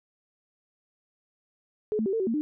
sine tone with pitch steps, 426 / 219.6 / 386.4 / 450.8 / 378.6 / 228.9 / 300.9 Hz, G#4 / A3 / G4 / A4 / F#4 / A#3 / D4, +44 / -3 / -25 / +42 / +40 / -31 / +42 cents, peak -24 dBFS, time 1.92-2.41 s, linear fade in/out 0 ms, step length 70 ms, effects none

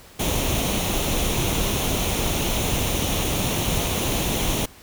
pink noise with comb filter, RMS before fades -23 dBFS, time 0.19-4.66 s, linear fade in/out 10 ms, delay 0.31 ms, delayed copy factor +0.55, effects pink hiss -47 dBFS RMS until 4.82 s

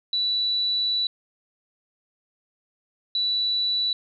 sine tone pair in turn, 3951 / 3951 Hz, B7 / B7, 0 / 0 cents, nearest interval unison, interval 0 cents, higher neither, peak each -21 dBFS, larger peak neither, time 0.13-1.07 / 3.15-3.93 s, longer first, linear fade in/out 2 ms, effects none

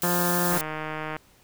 blue noise, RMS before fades -28 dBFS, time 0.02-0.61 s, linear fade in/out 0 ms
harmonic tone, 175.9 Hz, F3, 13 cents sharp, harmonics 1 / 2 / 3 / 4 / 5 / 6 / 7 / 8 / 9 / 10, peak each -27 / -30 / -32 / -33 / -34 / -35 / -35 / -36 / -37 / -37 dBFS, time 0.03-0.58 s, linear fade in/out 5 ms
click train, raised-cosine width 0.5 ms, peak -17 dBFS, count 101, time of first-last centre 0.52-1.165 s, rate 155 Hz
effects pink hiss -58 dBFS RMS until 1.43 s

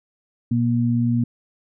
sine tone pair together, 120 / 237.4 Hz, B2 / A#3, -49 / +32 cents, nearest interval octave, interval 1181 cents, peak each -20 / -19 dBFS, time 0.51-1.24 s, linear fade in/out 5 ms, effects none

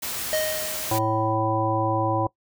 white noise, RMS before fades -30 dBFS, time 0.02-0.99 s, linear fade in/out 10 ms
square tone with exponential decay, 622.3 Hz, D#5, in tune, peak -21 dBFS, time 0.33-1.35 s, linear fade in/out 0 ms, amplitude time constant 220 ms
harmonic tone, 110 Hz, A2, in tune, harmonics 1 / 3 / 5 / 7 / 9, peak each -27 / -27 / -27 / -27 / -27 dBFS, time 0.91-2.27 s, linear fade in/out 5 ms
effects noise-tail reverb RT60 0.1 s tail -21 dB re dry

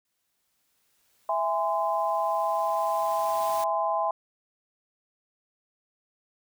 white noise with exponential growth, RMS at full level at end -39 dBFS, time 0.05-3.64 s, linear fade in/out 1 ms, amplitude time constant 780 ms
sine chord, E augmented, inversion none, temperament just, 659.3 / 824.1 / 1030.1 Hz, E5 / G#5 / B#5, 0 / -14 / -27 cents, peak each -28 dBFS, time 1.29-4.11 s, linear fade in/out 2 ms
effects none

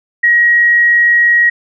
sine tone, 1897 Hz, A#6, 30 cents sharp, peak -6 dBFS, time 0.23-1.5 s, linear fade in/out 10 ms, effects none

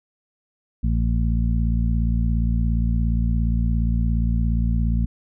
harmonic tone, 57.2 Hz, A#1, 32 cents flat, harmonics 1 / 2 / 3 / 4, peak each -19 / -25 / -27 / -28 dBFS, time 0.83-5.06 s, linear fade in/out 10 ms, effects none

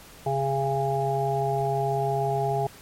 harmonic tone, 136.8 Hz, C#3, 23 cents flat, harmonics 1 / 3 / 5 / 6, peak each -28 / -28 / -28 / -28 dBFS, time 0.26-2.67 s, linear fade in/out 5 ms, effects pink hiss -48 dBFS RMS until 2.81 s + MP3 64 kbps

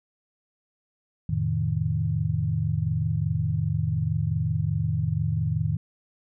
sine chord, F dominant seventh, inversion none, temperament equal, 87.31 / 110 / 130.81 / 155.56 Hz, F2 / A2 / C3 / Eb3, 0 / 0 / 0 / 0 cents, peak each -30 / -27 / -32 / -26 dBFS, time 1.29-5.77 s, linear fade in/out 5 ms, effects none

